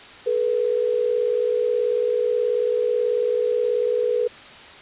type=tone pair together; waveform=sine; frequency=429.5 / 487.9 Hz; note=A4 / B4; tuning=-42 / -21 cents; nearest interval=major second; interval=221 cents; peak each=-23 / -20 dBFS; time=0.26-4.28 s; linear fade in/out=10 ms; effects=white hiss -42 dBFS RMS until 4.81 s + resampled to 8000 Hz